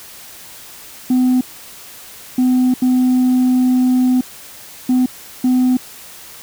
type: tone bursts at uneven times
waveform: sine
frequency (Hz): 253.1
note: B3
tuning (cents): +43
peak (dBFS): -8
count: 5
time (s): 1.1-1.41 / 2.38-2.74 / 2.82-4.21 / 4.89-5.06 / 5.44-5.77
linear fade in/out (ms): 5
effects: tanh soft clip ceiling -9 dBFS + white hiss -37 dBFS RMS until 6.42 s

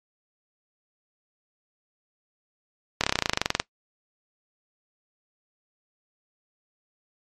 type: slowing click train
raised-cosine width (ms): 0.2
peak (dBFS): -3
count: 17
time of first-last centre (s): 3.01-3.599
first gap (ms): 27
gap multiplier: 1.04
effects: noise-tail reverb RT60 0.1 s tail -21 dB re dry + MP3 64 kbps

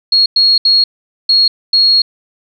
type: tone bursts at uneven times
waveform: sine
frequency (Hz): 4302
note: C8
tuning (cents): +47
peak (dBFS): -6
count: 5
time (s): 0.12-0.26 / 0.36-0.58 / 0.65-0.84 / 1.29-1.48 / 1.73-2.02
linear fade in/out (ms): 5
effects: none

